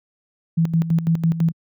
sine tone with tremolo, 164.81 Hz, E3, in tune, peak -13 dBFS, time 0.57-1.52 s, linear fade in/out 10 ms, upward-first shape square, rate 6 Hz, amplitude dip 70%, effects high-pass 100 Hz 12 dB/octave

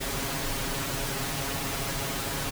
pink noise with comb filter, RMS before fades -31 dBFS, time 0-2.51 s, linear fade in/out 20 ms, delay 7.3 ms, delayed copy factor +0.85, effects none

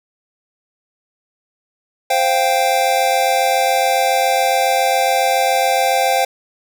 square chord, C suspended fourth, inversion none, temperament just, 523.3 / 697.7 / 784.9 Hz, C5 / F5 / G5, 0 / -2 / +2 cents, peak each -20 / -19 / -17 dBFS, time 2.1-6.25 s, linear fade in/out 5 ms, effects none

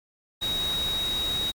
sine tone in noise, 3800 Hz, A#7, 33 cents sharp, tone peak -25 dBFS, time 0.41-1.52 s, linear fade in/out 20 ms, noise pink, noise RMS -35 dBFS, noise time 0.41-1.52 s, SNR +7 dB, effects MP3 96 kbps

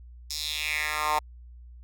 10% pulse tone with high-pass filter sweep, 152 Hz, D#3, 40 cents flat, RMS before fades -29 dBFS, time 0.3-1.19 s, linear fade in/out 5 ms, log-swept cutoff 5300 to 880 Hz, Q 3.4, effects added 60 Hz sine -44 dBFS peak until 1.83 s

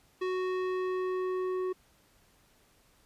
square tone with low-pass filter sweep, 370 Hz, F#4, in tune, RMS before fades -32 dBFS, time 0.21-1.73 s, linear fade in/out 10 ms, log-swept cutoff 3200 to 1000 Hz, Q 0.75, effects pink hiss -65 dBFS RMS until 3.05 s + resampled to 32000 Hz

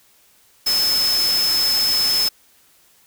sine tone in noise, 5210 Hz, E8, 21 cents flat, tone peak -16 dBFS, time 0.66-2.29 s, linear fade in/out 10 ms, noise white, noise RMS -25 dBFS, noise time 0.66-2.29 s, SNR +6 dB, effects white hiss -55 dBFS RMS until 3.06 s

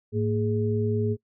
sine tone cluster, 107.2 / 227.5 / 417.1 Hz, A2 / A#3 / G#4, -45 / -42 / +7 cents, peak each -25 / -29 / -27 dBFS, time 0.12-1.17 s, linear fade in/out 50 ms, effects noise-tail reverb RT60 0.1 s tail -24 dB re dry

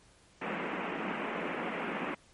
pink band-pass noise, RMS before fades -36 dBFS, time 0.41-2.15 s, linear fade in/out 10 ms, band 180 to 2700 Hz, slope 48 dB/octave, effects pink hiss -62 dBFS RMS until 2.33 s + MP3 48 kbps

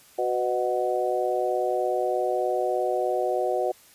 harmonic tone with a mistuned harmonic, 123.2 Hz, B2, 4 cents flat, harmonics 3 / 4 / 5 / 6, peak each -28 / -28 / -28 / -28 dBFS, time 0.18-3.72 s, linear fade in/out 10 ms, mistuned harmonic 4, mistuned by +23 cents, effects white hiss -54 dBFS RMS until 3.94 s + resampled to 32000 Hz

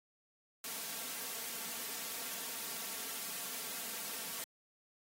white noise with comb filter, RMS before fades -42 dBFS, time 0.64-4.44 s, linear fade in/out 2 ms, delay 4.4 ms, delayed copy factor +0.6, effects high-pass 150 Hz 12 dB/octave + AAC 48 kbps

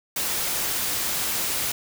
white noise, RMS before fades -26 dBFS, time 0.16-1.72 s, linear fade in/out 5 ms, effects none

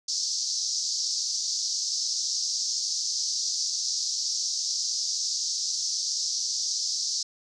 white band-pass noise, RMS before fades -29 dBFS, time 0.08-7.23 s, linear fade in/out 5 ms, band 4600 to 6200 Hz, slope 48 dB/octave, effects none

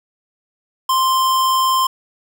square tone, 1046.5 Hz, C6, in tune, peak -14 dBFS, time 0.89-1.87 s, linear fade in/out 5 ms, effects none

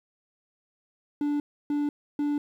triangle tone bursts, 291.9 Hz, D4, 10 cents flat, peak -22 dBFS, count 3, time 1.21-2.38 s, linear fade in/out 2 ms, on 190 ms, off 300 ms, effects 10-bit

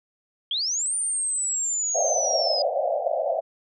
sine linear two-way sweep, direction up then down, 3136 to 9130 to 4925 Hz, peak -23 dBFS, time 0.51-2.62 s, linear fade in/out 2 ms, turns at 0.95 s
white band-pass noise, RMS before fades -25 dBFS, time 1.94-3.41 s, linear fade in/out 20 ms, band 520 to 740 Hz, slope 96 dB/octave
effects none

